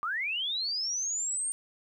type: linear sweep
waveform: sine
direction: up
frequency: 1145 to 8810 Hz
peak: -29 dBFS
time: 0.03-1.52 s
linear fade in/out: 0 ms
effects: 11-bit